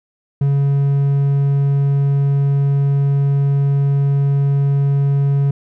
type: tone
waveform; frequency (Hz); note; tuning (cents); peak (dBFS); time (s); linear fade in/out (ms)
triangle; 140; C#3; +18; -10; 0.41-5.51; 5
effects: none